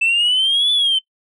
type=exponential two-way sweep; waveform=sine; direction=up then down; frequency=2638 to 3491 to 3059 Hz; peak=-11 dBFS; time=0.01-0.99 s; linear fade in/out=10 ms; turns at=0.72 s; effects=noise-tail reverb RT60 0.1 s tail -22 dB re dry + tanh soft clip ceiling -11 dBFS